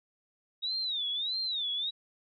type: tone with vibrato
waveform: sine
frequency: 3748 Hz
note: A#7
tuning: 9 cents sharp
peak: -30 dBFS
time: 0.62-1.91 s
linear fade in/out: 20 ms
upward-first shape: sine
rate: 1.6 Hz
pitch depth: 190 cents each way
effects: none